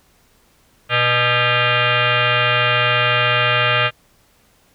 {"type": "tone with frequency modulation", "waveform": "sine", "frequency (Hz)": 611, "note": "D#5", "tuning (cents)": -32, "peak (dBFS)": -13, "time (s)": [0.89, 3.91], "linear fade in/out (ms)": 50, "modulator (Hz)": 366, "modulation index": 7.1, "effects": ["pink hiss -56 dBFS RMS until 4.74 s"]}